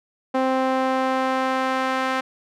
sawtooth tone with band-pass filter sweep, 261.6 Hz, C4, in tune, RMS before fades -22 dBFS, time 0.34-2.21 s, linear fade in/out 10 ms, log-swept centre 680 to 1400 Hz, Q 0.97, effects none

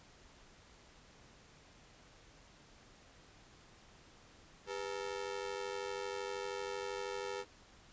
sawtooth ring-modulated tone, 446.7 Hz, A4, 26 cents sharp, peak -32 dBFS, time 4.66-7.45 s, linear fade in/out 50 ms, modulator 46.4 Hz, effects pink hiss -61 dBFS RMS until 7.92 s + resampled to 16000 Hz

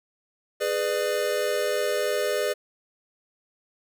square chord, G# diminished, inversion none, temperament just, 415.3 / 498.4 / 598 Hz, G#4 / B4 / D5, 0 / +16 / +31 cents, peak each -29 / -29 / -28 dBFS, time 0.6-2.54 s, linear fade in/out 20 ms, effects none

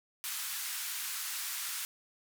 white band-pass noise, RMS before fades -38 dBFS, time 0.24-1.85 s, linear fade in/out 0 ms, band 1100 to 16000 Hz, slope 24 dB/octave, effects none

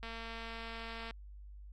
click train, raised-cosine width 0.3 ms, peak -29 dBFS, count 247, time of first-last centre 0.03-1.109 s, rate 228 Hz, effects added 50 Hz sine -48 dBFS peak until 1.72 s + AAC 64 kbps

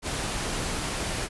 pink noise, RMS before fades -30 dBFS, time 0.02-1.29 s, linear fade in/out 50 ms, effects resampled to 24000 Hz

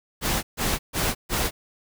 pink noise bursts, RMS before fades -24 dBFS, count 4, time 0.21-1.51 s, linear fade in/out 50 ms, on 220 ms, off 140 ms, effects none

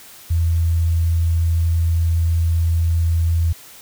sine tone, 83.2 Hz, E2, 17 cents sharp, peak -14 dBFS, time 0.3-3.53 s, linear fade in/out 10 ms, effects white hiss -42 dBFS RMS until 3.81 s

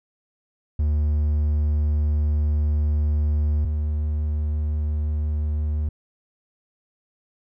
triangle tone pair in turn, 75 / 75.48 Hz, D2 / D2, +37 / +48 cents, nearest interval unison, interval 11 cents, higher second, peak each -16 / -19 dBFS, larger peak first, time 0.79-3.65 / 3.65-5.89 s, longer first, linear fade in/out 5 ms, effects none

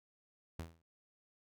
sawtooth tone with exponential decay, 82.41 Hz, E2, in tune, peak -35 dBFS, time 0.59-0.82 s, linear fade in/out 5 ms, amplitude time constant 49 ms, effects none

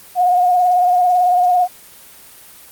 sine tone with vibrato, 720 Hz, F#5, 47 cents flat, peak -10 dBFS, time 0.15-1.68 s, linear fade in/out 50 ms, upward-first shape sine, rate 18 Hz, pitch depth 34 cents each way, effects white hiss -41 dBFS RMS until 2.71 s + Opus 24 kbps

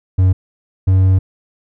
triangle tone pair in turn, 93 / 94.24 Hz, F#2 / F#2, +9 / +32 cents, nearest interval unison, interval 23 cents, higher second, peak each -6 dBFS, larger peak neither, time 0.18-0.33 / 0.87-1.19 s, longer second, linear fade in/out 10 ms, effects none

